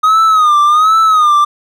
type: tone with vibrato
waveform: triangle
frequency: 1246 Hz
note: D#6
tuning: 2 cents sharp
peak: -4 dBFS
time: 0.03-1.45 s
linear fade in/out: 10 ms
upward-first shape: sine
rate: 1.3 Hz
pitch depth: 100 cents each way
effects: none